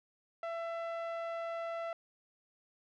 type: tone with low-pass filter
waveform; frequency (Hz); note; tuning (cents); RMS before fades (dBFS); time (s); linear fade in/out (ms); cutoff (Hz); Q
sawtooth; 669; E5; +25; -39; 0.43-1.93; 2; 1800; 0.71
effects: none